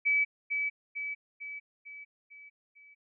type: tone with echo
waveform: sine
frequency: 2293 Hz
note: D7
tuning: 42 cents flat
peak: -23 dBFS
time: 0.05-0.25 s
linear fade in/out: 20 ms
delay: 450 ms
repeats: 6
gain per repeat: -5 dB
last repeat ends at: 2.95 s
effects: none